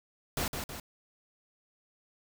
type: noise with echo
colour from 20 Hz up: pink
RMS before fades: -32 dBFS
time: 0.37-0.48 s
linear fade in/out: 2 ms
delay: 160 ms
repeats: 2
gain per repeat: -5 dB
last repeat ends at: 0.8 s
effects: none